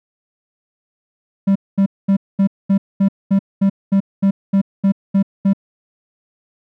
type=tone bursts; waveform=triangle; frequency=196 Hz; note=G3; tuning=in tune; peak=-8 dBFS; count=14; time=1.47-5.534 s; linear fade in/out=10 ms; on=86 ms; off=220 ms; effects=none